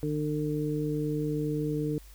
harmonic tone, 150.4 Hz, D3, 42 cents sharp, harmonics 1 / 2 / 3, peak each -31 / -31 / -33 dBFS, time 0.03-1.98 s, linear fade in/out 0 ms, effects added 50 Hz sine -48 dBFS peak until 2.14 s + white hiss -57 dBFS RMS until 2.14 s

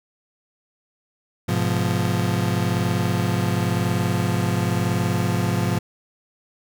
35% pulse chord, F diminished, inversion first, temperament just, 104.77 / 125.72 / 174.61 Hz, Ab2 / Cb3 / F3, +16 / +31 / 0 cents, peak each -22 / -23 / -22 dBFS, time 1.48-5.79 s, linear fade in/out 10 ms, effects none

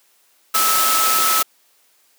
sine tone in noise, 1300 Hz, E6, 24 cents flat, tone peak -18 dBFS, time 0.54-1.43 s, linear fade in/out 10 ms, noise white, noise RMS -18 dBFS, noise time 0.54-1.43 s, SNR -3 dB, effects white hiss -58 dBFS RMS until 2.18 s + high-pass 300 Hz 12 dB/octave

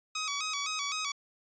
10% pulse tone with vibrato, 1197 Hz, D6, 33 cents sharp, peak -23 dBFS, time 0.15-1.12 s, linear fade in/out 5 ms, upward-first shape square, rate 3.9 Hz, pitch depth 91 cents each way, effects resampled to 16000 Hz

